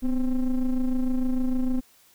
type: ring-modulated tone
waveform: triangle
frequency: 133.3 Hz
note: C3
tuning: 33 cents sharp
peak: -16 dBFS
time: 0.02-1.81 s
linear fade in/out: 20 ms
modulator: 120 Hz
effects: white hiss -58 dBFS RMS until 2.14 s